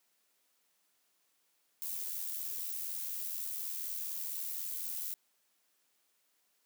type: noise with amplitude modulation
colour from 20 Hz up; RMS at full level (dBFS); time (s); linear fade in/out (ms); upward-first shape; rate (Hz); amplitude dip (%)
violet; -37; 1.82-5.14; 0; sine; 84.1; 45
effects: white hiss -75 dBFS RMS until 6.65 s + high-pass 200 Hz 12 dB/octave